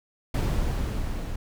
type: noise with level ramp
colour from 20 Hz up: brown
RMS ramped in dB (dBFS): -23 to -32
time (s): 0.34-1.36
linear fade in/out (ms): 5
effects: none